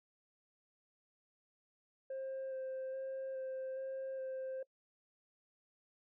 sine tone with vibrato, 528 Hz, C5, 16 cents sharp, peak -37 dBFS, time 2.1-4.63 s, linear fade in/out 5 ms, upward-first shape square, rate 1.2 Hz, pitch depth 11 cents each way, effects noise-tail reverb RT60 0.1 s tail -24 dB re dry + tanh soft clip ceiling -38 dBFS

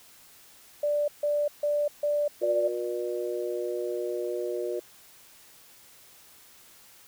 sine tone bursts, 587.3 Hz, D5, in tune, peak -23 dBFS, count 5, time 0.83-2.68 s, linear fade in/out 5 ms, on 250 ms, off 150 ms
harmonic tone, 120.1 Hz, B2, 48 cents flat, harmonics 3 / 4 / 5, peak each -31 / -33 / -35 dBFS, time 2.41-4.8 s, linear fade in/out 10 ms
effects white hiss -54 dBFS RMS until 7.07 s

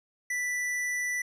square tone, 1975.5 Hz, B6, in tune, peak -29 dBFS, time 0.3-1.22 s, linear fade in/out 5 ms, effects low-pass 12000 Hz 12 dB/octave

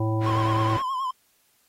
harmonic tone, 110 Hz, A2, in tune, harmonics 1 / 3 / 5 / 7 / 9, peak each -23 / -28 / -33 / -36 / -35 dBFS, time 0-0.77 s, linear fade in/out 5 ms
white low-pass noise, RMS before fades -36 dBFS, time 0.2-0.83 s, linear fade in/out 50 ms, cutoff 1800 Hz, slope 12 dB/octave
triangle tone with vibrato, 1046.5 Hz, C6, in tune, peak -23 dBFS, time 0.26-1.11 s, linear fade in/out 5 ms, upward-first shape triangle, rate 9.5 Hz, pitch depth 89 cents each way
effects white hiss -65 dBFS RMS until 1.68 s + AAC 48 kbps

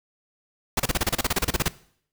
pink noise bursts, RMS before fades -22 dBFS, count 16, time 0.77-1.683 s, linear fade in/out 5 ms, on 28 ms, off 31 ms, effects noise-tail reverb RT60 0.6 s tail -19 dB re dry

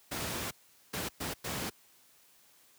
pink noise bursts at uneven times, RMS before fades -36 dBFS, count 4, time 0.11-0.51 / 0.93-1.09 / 1.2-1.34 / 1.44-1.7 s, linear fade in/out 10 ms, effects white hiss -63 dBFS RMS until 2.78 s + high-pass 80 Hz 12 dB/octave

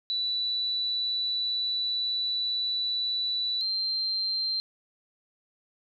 sine tone pair in turn, 3959 / 4149 Hz, B7 / C8, +3 / -15 cents, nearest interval minor second, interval 82 cents, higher second, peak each -26 dBFS, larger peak neither, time 0.1-3.61 / 3.61-4.6 s, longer first, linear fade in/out 0 ms, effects none

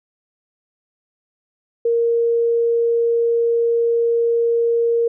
sine tone, 466.2 Hz, A#4, in tune, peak -14 dBFS, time 1.85-5.08 s, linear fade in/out 5 ms, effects none

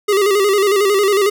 square tone with vibrato, 400.8 Hz, G4, 38 cents sharp, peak -12 dBFS, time 0.08-1.3 s, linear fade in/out 10 ms, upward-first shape square, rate 11 Hz, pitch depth 64 cents each way, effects none

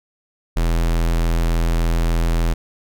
square tone, 41.74 Hz, E1, 22 cents sharp, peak -16 dBFS, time 0.56-2.54 s, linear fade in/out 10 ms, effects none

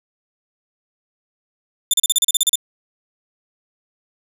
15% pulse tone bursts, 3558 Hz, A7, 19 cents sharp, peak -5 dBFS, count 11, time 1.91-2.556 s, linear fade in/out 2 ms, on 26 ms, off 36 ms, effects resampled to 32000 Hz + 7-bit

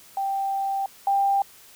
sine tone pair in turn, 784 / 792.2 Hz, G5 / G5, 0 / +18 cents, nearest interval unison, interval 18 cents, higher second, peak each -23 / -18 dBFS, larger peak second, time 0.17-0.86 / 1.07-1.42 s, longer first, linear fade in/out 2 ms, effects white hiss -50 dBFS RMS until 1.75 s

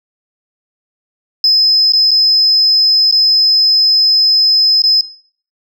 sine tone with dropouts, 5100 Hz, D#8, 42 cents sharp, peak -5 dBFS, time 1.44-5.01 s, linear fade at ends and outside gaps 2 ms, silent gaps 1.922-1.934 / 2.109-2.114 / 3.112-3.124 / 4.82-4.838 s, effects noise-tail reverb RT60 0.5 s tail -19 dB re dry + tanh soft clip ceiling -3 dBFS

